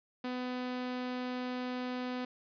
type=tone; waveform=sawtooth; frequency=250.7 Hz; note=B3; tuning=26 cents sharp; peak=-31 dBFS; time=0.24-2.25 s; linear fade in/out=5 ms; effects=resampled to 11025 Hz + 11-bit